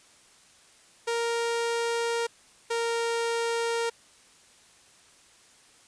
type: tone pair in turn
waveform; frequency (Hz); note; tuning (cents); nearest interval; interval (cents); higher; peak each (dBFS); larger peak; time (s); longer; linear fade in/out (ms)
sawtooth; 466.2 / 464.1; A#4 / A#4; 0 / -8; unison; 8; first; -22; neither; 1.07-2.27 / 2.7-3.9; neither; 10
effects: white hiss -57 dBFS RMS until 5.87 s + resampled to 22050 Hz